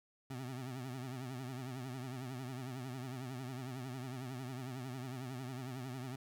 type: tone with vibrato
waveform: 25% pulse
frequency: 128.4 Hz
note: C3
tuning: 32 cents flat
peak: -38 dBFS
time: 0.3-6.16 s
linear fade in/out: 5 ms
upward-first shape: triangle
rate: 11 Hz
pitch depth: 120 cents each way
effects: none